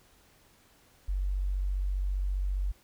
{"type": "tone", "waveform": "sine", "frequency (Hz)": 47.47, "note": "F#1", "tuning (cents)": 45, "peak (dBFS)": -27, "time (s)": [1.08, 2.72], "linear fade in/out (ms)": 10, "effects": ["pink hiss -62 dBFS RMS until 2.83 s"]}